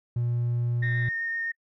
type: tone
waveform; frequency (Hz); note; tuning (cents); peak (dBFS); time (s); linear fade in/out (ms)
triangle; 119.9; A#2; +49; -21; 0.16-1.09; 5
type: tone with vibrato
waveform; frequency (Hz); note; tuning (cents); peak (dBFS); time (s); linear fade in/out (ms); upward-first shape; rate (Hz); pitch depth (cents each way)
sine; 1836; A#6; -27; -27; 0.82-1.52; 10; sine; 7.8; 10
effects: noise-tail reverb RT60 0.1 s tail -26 dB re dry + tanh soft clip ceiling -18 dBFS